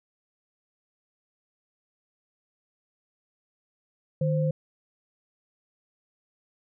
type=tone pair together; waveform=sine; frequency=153.76 / 522 Hz; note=D#3 / C5; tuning=-20 / -4 cents; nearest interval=octave + major sixth; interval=2116 cents; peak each=-23 / -28 dBFS; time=4.21-4.51 s; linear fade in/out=5 ms; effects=none